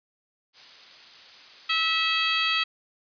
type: noise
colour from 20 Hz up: blue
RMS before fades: -41 dBFS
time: 0.53-2.07 s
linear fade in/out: 50 ms
type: harmonic tone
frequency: 650 Hz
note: E5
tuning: 24 cents flat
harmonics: 2 / 3 / 4 / 5 / 6 / 7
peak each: -29 / -31 / -27 / -27 / -32 / -32 dBFS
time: 1.69-2.64 s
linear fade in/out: 10 ms
effects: resampled to 11025 Hz